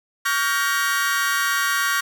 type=chord; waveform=40% pulse; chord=G half-diminished seventh; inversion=second; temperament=just; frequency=1128.9 / 1411.2 / 1568 / 1881.6 Hz; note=Db6 / F6 / G6 / Bb6; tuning=+31 / +18 / 0 / +16 cents; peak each=-24 dBFS; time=0.25-2.01 s; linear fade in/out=10 ms; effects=none